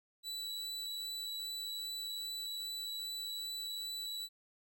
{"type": "tone with vibrato", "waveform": "40% pulse", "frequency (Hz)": 3951, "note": "B7", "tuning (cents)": 0, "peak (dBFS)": -38, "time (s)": [0.23, 4.29], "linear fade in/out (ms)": 50, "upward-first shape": "sine", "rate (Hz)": 2.5, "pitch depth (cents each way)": 8, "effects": []}